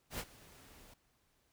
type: noise with ADSR envelope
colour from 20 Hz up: pink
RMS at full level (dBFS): -39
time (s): 0.1-0.94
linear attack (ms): 89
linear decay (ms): 53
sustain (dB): -20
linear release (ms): 6
effects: pink hiss -75 dBFS RMS until 1.52 s